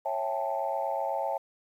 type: chord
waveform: sine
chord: A dominant seventh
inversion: first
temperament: just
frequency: 550 / 660 / 792 / 880 Hz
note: C#5 / E5 / G5 / A5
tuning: -14 / +2 / +18 / 0 cents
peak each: -33 dBFS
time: 0.05-1.38 s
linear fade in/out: 10 ms
effects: tanh soft clip ceiling -18 dBFS + 10-bit